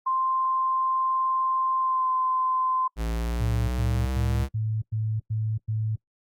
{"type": "tone with pitch glide", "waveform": "sine", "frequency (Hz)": [1046.5, 1033.3], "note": ["C6", "C6"], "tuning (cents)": [0, -22], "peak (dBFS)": -22, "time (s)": [0.06, 2.88], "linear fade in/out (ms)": 10, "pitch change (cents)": -22, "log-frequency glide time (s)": [1.78, 2.09]}
{"type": "linear sweep", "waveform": "square", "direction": "up", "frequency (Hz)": [55.3, 68.2], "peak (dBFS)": -26, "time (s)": [2.96, 4.49], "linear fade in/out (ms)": 50}
{"type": "tone bursts", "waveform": "sine", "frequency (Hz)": 109.3, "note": "A2", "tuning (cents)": -11, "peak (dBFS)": -24, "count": 7, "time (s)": [3.4, 5.96], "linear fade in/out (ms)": 10, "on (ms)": 280, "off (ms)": 100}
{"effects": ["noise-tail reverb RT60 0.1 s tail -24 dB re dry", "Opus 48 kbps"]}